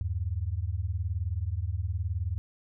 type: beating tone pair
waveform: sine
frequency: 79.3 / 98.3 Hz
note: D#2 / G2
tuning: +33 / +5 cents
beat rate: 19 Hz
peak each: -31 dBFS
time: 0.01-2.38 s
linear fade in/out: 0 ms
effects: none